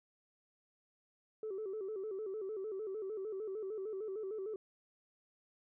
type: tone with vibrato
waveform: sine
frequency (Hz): 408.4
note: G#4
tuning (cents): -29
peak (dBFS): -37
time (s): 1.43-4.56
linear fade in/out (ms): 2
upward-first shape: square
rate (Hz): 6.6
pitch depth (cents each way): 110
effects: tanh soft clip ceiling -35 dBFS